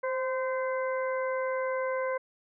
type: harmonic tone with a mistuned harmonic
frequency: 514 Hz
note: C5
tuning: 31 cents flat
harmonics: 1 / 2 / 3 / 4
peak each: -29 / -35 / -39 / -41 dBFS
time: 0.03-2.18 s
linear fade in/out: 10 ms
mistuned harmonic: 1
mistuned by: +28 cents
effects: none